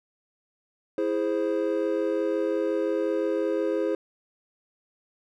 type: chord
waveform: triangle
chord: E augmented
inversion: none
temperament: equal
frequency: 329.6 / 415.3 / 523.3 Hz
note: E4 / G#4 / B#4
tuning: 0 / 0 / 0 cents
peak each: -26 dBFS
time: 0.98-3.95 s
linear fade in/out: 2 ms
effects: none